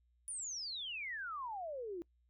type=exponential sweep; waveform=sine; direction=down; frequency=9850 to 328.2 Hz; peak=-40 dBFS; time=0.28-2.02 s; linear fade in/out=0 ms; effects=noise-tail reverb RT60 0.1 s tail -23 dB re dry + added 60 Hz sine -70 dBFS peak until 2.29 s